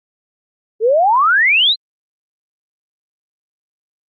sine exponential sweep, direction up, 418.7 to 4199 Hz, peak -9 dBFS, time 0.8-1.76 s, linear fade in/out 50 ms, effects Opus 48 kbps

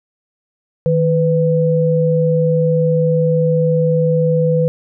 sine tone pair together, 157.6 / 499 Hz, D#3 / B4, +23 / +18 cents, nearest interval octave + minor sixth, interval 1995 cents, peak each -14 dBFS, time 0.86-4.68 s, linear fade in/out 0 ms, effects none

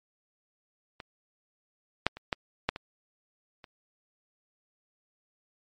clicks, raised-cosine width 0.3 ms, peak -24 / -6 / -26 / -11 / -9 / -21 / -30 dBFS, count 7, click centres 1.002 / 2.066 / 2.17 / 2.328 / 2.69 / 2.761 / 3.642 s, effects MP3 48 kbps

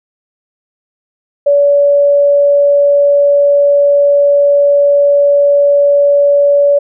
sine tone, 571 Hz, D5, 49 cents flat, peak -5 dBFS, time 1.46-6.79 s, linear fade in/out 10 ms, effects none

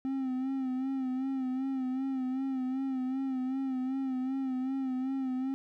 triangle tone with vibrato, 262.3 Hz, C4, 4 cents sharp, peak -28 dBFS, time 0.05-5.54 s, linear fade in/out 0 ms, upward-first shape sine, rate 2.6 Hz, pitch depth 50 cents each way, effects none

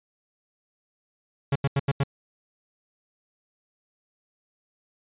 45% pulse tone bursts, 138.59 Hz, C#3, in tune, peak -20 dBFS, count 5, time 1.52-2.036 s, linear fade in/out 5 ms, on 36 ms, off 84 ms, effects resampled to 8000 Hz

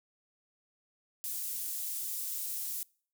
pink high-pass noise, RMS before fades -37 dBFS, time 1.24-2.83 s, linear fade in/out 0 ms, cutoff 11000 Hz, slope 12 dB/octave, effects noise-tail reverb RT60 0.5 s tail -26 dB re dry

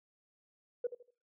sine tone with echo, 485.4 Hz, B4, 30 cents flat, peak -29 dBFS, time 0.84-0.87 s, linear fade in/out 5 ms, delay 79 ms, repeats 3, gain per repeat -11 dB, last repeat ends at 1.107 s, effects noise-tail reverb RT60 0.4 s tail -23 dB re dry + tanh soft clip ceiling -25 dBFS

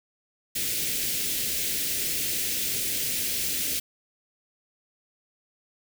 white band-stop noise, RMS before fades -28 dBFS, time 0.55-3.8 s, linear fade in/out 10 ms, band 490 to 2000 Hz, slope 24 dB/octave, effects none

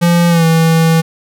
square tone with pitch glide, 172 to 163.29 Hz, F3 to E3, -26 to -16 cents, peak -8 dBFS, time 0.01-1.02 s, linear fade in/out 20 ms, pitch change -90 cents, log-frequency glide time 0.29-0.45 s, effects none

